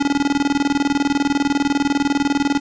square tone with tremolo, 282.7 Hz, C#4, 34 cents sharp, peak -14 dBFS, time 0-2.6 s, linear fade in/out 10 ms, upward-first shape square, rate 20 Hz, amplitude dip 80%, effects resampled to 16000 Hz + 8-bit

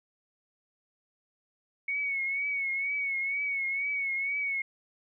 sine tone with vibrato, 2217 Hz, C#7, in tune, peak -28 dBFS, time 1.88-4.62 s, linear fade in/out 5 ms, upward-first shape triangle, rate 2.1 Hz, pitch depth 63 cents each way, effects none

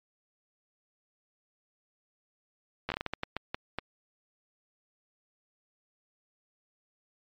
slowing click train, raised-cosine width 0.3 ms, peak -15 dBFS, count 12, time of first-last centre 2.89-3.786 s, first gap 12 ms, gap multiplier 1.35, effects low-pass 4000 Hz 12 dB/octave + MP3 64 kbps

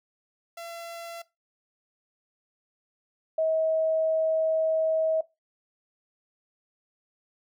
sawtooth / sine tone pair in turn, 677 / 639 Hz, E5 / D#5, +46 / +46 cents, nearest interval minor second, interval 100 cents, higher first, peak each -34 / -22 dBFS, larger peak second, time 0.57-1.22 / 3.38-5.21 s, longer second, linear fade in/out 5 ms, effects noise-tail reverb RT60 0.2 s tail -17 dB re dry

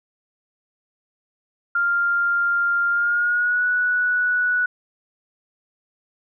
sine tone with pitch glide, 1396.9 to 1474 Hz, F6 to F#6, 0 to -7 cents, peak -17 dBFS, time 1.75-4.66 s, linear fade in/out 5 ms, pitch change +93 cents, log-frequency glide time 2.9-3.65 s, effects none

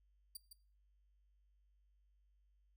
10% pulse tone with echo, 4704 Hz, D8, 2 cents sharp, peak -38 dBFS, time 0.35-0.37 s, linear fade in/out 5 ms, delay 160 ms, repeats 1, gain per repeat -8 dB, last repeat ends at 0.53 s, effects noise-tail reverb RT60 0.4 s tail -18 dB re dry + added 50 Hz sine -70 dBFS peak until 2.76 s

